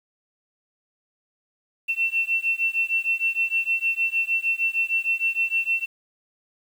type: beating tone pair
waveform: sine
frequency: 2695 / 2701.5 Hz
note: E7 / E7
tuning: +38 / +42 cents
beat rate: 6.5 Hz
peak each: -24 dBFS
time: 1.88-5.86 s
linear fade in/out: 20 ms
effects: 8-bit